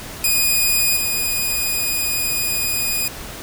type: tone with level steps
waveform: 5% pulse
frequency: 2473 Hz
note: D#7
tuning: 11 cents flat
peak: -5 / -9 dBFS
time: 0.24-3.08 s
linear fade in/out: 2 ms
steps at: 0.96 s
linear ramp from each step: 10 ms
effects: pink hiss -33 dBFS RMS until 3.42 s